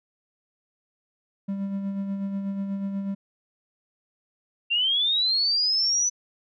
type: tone with tremolo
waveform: triangle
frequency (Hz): 197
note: G3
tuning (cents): +9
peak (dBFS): -23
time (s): 1.48-3.15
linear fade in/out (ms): 10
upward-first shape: sine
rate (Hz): 8.2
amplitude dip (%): 40
type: linear sweep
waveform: sine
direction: up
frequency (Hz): 2727 to 6010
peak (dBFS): -20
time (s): 4.7-6.1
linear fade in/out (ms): 20
effects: none